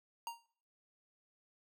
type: tone with exponential decay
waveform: square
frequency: 932.3 Hz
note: A#5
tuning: in tune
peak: -37 dBFS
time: 0.27-0.46 s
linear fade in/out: 1 ms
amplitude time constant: 40 ms
effects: noise-tail reverb RT60 0.7 s tail -26 dB re dry